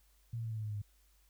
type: tone with pitch steps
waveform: sine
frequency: 116.54 / 114.47 / 112.44 / 110.44 / 108.48 / 106.56 / 104.67 / 102.81 Hz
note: A#2 / A#2 / A2 / A2 / A2 / G#2 / G#2 / G#2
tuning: 0 / -31 / +38 / +7 / -24 / +45 / +14 / -17 cents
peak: -36 dBFS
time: 0.33-0.818 s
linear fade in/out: 5 ms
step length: 61 ms
effects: added 50 Hz sine -66 dBFS peak until 1.29 s + white hiss -72 dBFS RMS until 1.29 s